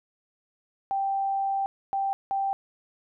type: tone bursts at uneven times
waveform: sine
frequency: 784 Hz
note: G5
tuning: in tune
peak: -24 dBFS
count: 3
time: 0.91-1.66 / 1.93-2.13 / 2.31-2.53 s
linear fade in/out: 0 ms
effects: none